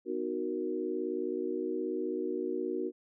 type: chord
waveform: sine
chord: B major seventh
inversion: none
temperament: equal with one note detuned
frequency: 251.4 / 311.1 / 370 / 466.2 Hz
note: B3 / D#4 / F#4 / A#4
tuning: +31 / 0 / 0 / 0 cents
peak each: -40 / -37 / -34 / -38 dBFS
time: 0.05-2.92 s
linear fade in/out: 50 ms
effects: none